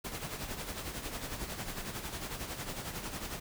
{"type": "noise with tremolo", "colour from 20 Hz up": "pink", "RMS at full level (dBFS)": -38, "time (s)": [0.04, 3.4], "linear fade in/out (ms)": 10, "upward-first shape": "sine", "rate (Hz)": 11, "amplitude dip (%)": 55, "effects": []}